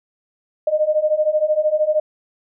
sine beating tone pair, 605 / 618 Hz, D#5 / D#5, -49 / -12 cents, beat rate 13 Hz, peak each -19 / -17 dBFS, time 0.67-2 s, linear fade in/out 5 ms, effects none

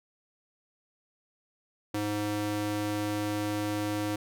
square tone with high-pass filter, 104.4 Hz, G#2, 10 cents sharp, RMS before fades -31 dBFS, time 1.94-4.16 s, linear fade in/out 5 ms, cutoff 220 Hz, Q 1.8, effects none

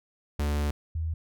45% pulse / sine tone pair in turn, 73.42 / 80.61 Hz, D2 / E2, 0 / -38 cents, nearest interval major second, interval 162 cents, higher second, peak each -25 / -27 dBFS, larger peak first, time 0.39-0.71 / 0.95-1.14 s, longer first, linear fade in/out 5 ms, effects none

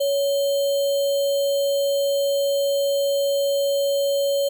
sine tone with sample-and-hold, 560 Hz, C#5, 18 cents sharp, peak -18 dBFS, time 0-4.49 s, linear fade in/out 10 ms, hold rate 3675 Hz, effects none

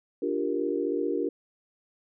sine chord, G minor seventh, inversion second, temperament equal, 293.7 / 349.2 / 392 / 466.2 Hz, D4 / F4 / G4 / Bb4, 0 / 0 / 0 / 0 cents, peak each -31 dBFS, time 0.22-1.29 s, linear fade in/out 5 ms, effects none

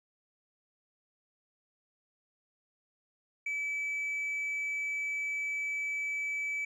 triangle tone with tanh clipping, 2300 Hz, D7, 37 cents flat, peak -32 dBFS, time 3.46-6.65 s, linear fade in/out 5 ms, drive 6 dB, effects none

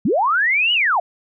sine linear two-way sweep, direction up then down, 158.2 to 2985 to 630 Hz, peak -14 dBFS, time 0.05-1 s, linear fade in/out 5 ms, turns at 0.73 s, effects none

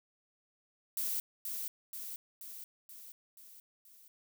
violet noise with echo, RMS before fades -35 dBFS, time 0.97-1.2 s, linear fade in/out 2 ms, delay 480 ms, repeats 6, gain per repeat -4 dB, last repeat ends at 4.08 s, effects none

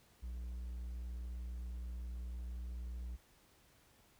triangle tone, 60.3 Hz, B1, 41 cents flat, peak -39 dBFS, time 0.22-3.17 s, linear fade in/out 20 ms, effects pink hiss -68 dBFS RMS until 4.19 s

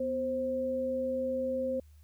sine tone pair together, 249.3 / 526 Hz, B3 / C5, +16 / +9 cents, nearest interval octave + minor second, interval 1293 cents, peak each -36 / -30 dBFS, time 0-1.8 s, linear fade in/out 5 ms, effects added 75 Hz sine -53 dBFS peak until 2.03 s + white hiss -71 dBFS RMS until 2.03 s

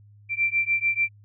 sine beating tone pair, 2349 / 2355.8 Hz, D7 / D7, 0 / +5 cents, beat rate 6.8 Hz, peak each -24 dBFS, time 0.29-1.09 s, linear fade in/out 50 ms, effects added 103 Hz sine -49 dBFS peak until 1.24 s

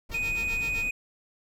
brown noise, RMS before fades -38 dBFS, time 0.09-0.9 s, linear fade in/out 10 ms
5% pulse tone with tremolo, 458.3 Hz, A#4, 29 cents flat, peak -27 dBFS, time 0.11-0.84 s, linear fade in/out 10 ms, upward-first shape sine, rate 7.8 Hz, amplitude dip 95%
triangle tone, 2489 Hz, D#7, in tune, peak -25 dBFS, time 0.14-0.91 s, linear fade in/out 5 ms
effects none

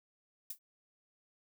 violet noise with exponential decay, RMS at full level -35 dBFS, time 0.5-0.59 s, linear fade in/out 5 ms, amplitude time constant 18 ms, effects none

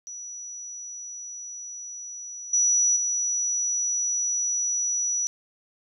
sine tone with level steps, 5880 Hz, F#8, 12 cents flat, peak -35 / -18 / -23 dBFS, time 0.07-5.27 s, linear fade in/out 0 ms, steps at 2.53 / 2.96 s, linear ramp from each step 5 ms, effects none

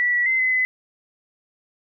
sine tone with pitch steps, 1955 / 1944 / 2063 / 2034 / 2022 Hz, B6 / B6 / C7 / C7 / B6, -18 / -28 / -25 / -50 / +40 cents, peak -17 dBFS, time 0-0.65 s, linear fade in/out 0 ms, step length 130 ms, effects none

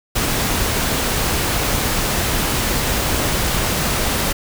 pink noise, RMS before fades -19 dBFS, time 0.15-4.33 s, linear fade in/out 10 ms, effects none

